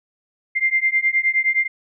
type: beating tone pair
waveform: sine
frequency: 2093 / 2102.6 Hz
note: C7 / C7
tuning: 0 / +8 cents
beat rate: 9.6 Hz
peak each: -19 dBFS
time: 0.55-1.68 s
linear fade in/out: 20 ms
effects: none